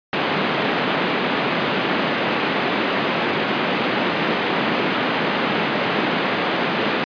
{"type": "band-pass noise", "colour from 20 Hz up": "pink", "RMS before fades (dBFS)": -21, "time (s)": [0.13, 7.04], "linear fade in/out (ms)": 0, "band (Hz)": [180, 3300], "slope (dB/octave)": 24, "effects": ["resampled to 11025 Hz"]}